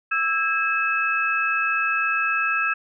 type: tone cluster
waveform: sine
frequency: 1319 / 1634 / 2594 Hz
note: E6 / G#6 / E7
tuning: +1 / -29 / -28 cents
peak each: -24 dBFS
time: 0.11-2.74 s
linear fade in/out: 10 ms
effects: none